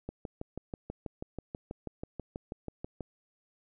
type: click train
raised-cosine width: 2 ms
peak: -24 dBFS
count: 19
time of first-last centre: 0.09-3.007 s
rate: 6.17 Hz
effects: none